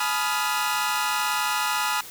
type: chord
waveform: sawtooth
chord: F half-diminished seventh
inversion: first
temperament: equal with one note detuned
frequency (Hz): 849 / 987.8 / 1244.5 / 1396.9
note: Ab5 / Cb6 / Eb6 / F6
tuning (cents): +38 / 0 / 0 / 0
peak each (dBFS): -25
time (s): 0-2.01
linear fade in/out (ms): 5
effects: white hiss -41 dBFS RMS until 2.1 s